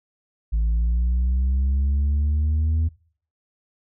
sine linear sweep, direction up, 53.7 to 81.1 Hz, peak -15 dBFS, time 0.52-2.89 s, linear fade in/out 20 ms, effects noise-tail reverb RT60 0.5 s tail -23 dB re dry + tanh soft clip ceiling -17 dBFS

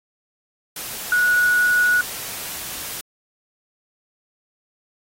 sine tone in noise, 1464 Hz, F#6, 19 cents flat, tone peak -14 dBFS, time 1.12-2.01 s, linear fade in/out 2 ms, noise white, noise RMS -31 dBFS, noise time 0.76-3.01 s, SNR +14 dB, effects AAC 48 kbps

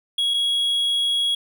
triangle tone pair in turn, 3322 / 3322 Hz, G#7 / G#7, 0 / 0 cents, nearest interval unison, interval 0 cents, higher neither, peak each -17 dBFS, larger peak neither, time 0.18-0.34 / 0.34-1.35 s, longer second, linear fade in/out 5 ms, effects none

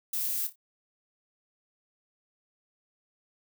violet noise with echo, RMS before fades -31 dBFS, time 0.13-0.47 s, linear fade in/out 5 ms, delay 29 ms, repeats 3, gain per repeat -11 dB, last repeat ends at 0.557 s, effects none

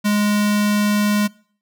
square tone with notch filter, 207.7 Hz, G#3, in tune, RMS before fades -17 dBFS, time 0.04-1.28 s, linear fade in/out 20 ms, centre 450 Hz, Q 0.69, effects noise-tail reverb RT60 0.5 s tail -23 dB re dry

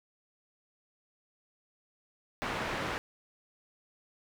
white low-pass noise, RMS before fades -35 dBFS, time 2.42-2.98 s, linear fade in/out 0 ms, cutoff 1700 Hz, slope 12 dB/octave, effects none

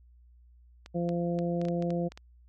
clicks, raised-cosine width 0.2 ms, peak -27 dBFS, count 10, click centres 0.861 / 1.091 / 1.389 / 1.615 / 1.652 / 1.685 / 1.824 / 1.905 / 2.12 / 2.175 s
harmonic tone, 172.4 Hz, F3, 22 cents flat, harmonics 1 / 2 / 3 / 4, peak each -29 / -34 / -33 / -39 dBFS, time 0.94-2.09 s, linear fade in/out 20 ms
effects added 60 Hz sine -54 dBFS peak until 2.48 s + MP3 64 kbps

